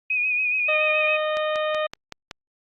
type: tone with vibrato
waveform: sine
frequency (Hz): 2489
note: D#7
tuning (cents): 0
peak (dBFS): -20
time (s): 0.1-1.17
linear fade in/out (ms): 5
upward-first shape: sine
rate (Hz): 7.1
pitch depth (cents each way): 41
type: harmonic tone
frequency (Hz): 615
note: D#5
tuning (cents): -20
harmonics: 1 / 2 / 3 / 4 / 5 / 6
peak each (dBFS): -23 / -29 / -33 / -35 / -37 / -39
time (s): 0.68-1.87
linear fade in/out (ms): 10
type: click train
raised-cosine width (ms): 0.2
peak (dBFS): -16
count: 6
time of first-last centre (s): 1.37-2.312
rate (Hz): 5.31
effects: Opus 48 kbps